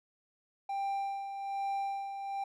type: tone with tremolo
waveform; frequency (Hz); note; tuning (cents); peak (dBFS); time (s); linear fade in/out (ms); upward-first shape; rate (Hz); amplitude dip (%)
triangle; 790; G5; +13; -29; 0.69-2.44; 5; sine; 1.2; 55
effects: none